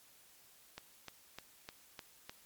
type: click train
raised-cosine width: 0.2 ms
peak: -27 dBFS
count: 6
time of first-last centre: 0.78-2.295 s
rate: 3.3 Hz
effects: white hiss -63 dBFS RMS until 2.45 s + MP3 96 kbps